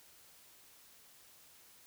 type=silence; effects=white hiss -61 dBFS RMS until 1.86 s